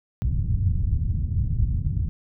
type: low-pass noise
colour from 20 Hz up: white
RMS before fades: -23 dBFS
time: 0.22-2.09 s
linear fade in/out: 0 ms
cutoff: 120 Hz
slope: 24 dB/octave
effects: none